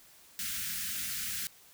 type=band-stop noise; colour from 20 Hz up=white; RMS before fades=-36 dBFS; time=0.39-1.47 s; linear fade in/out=0 ms; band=240 to 1400 Hz; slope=48 dB/octave; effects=white hiss -58 dBFS RMS until 1.73 s